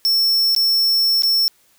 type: tone with dropouts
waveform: square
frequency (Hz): 5400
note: E8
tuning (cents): +41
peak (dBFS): -14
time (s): 0.05-1.48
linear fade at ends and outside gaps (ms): 0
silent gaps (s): 0.549-0.563 / 1.221-1.234
effects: white hiss -57 dBFS RMS until 1.78 s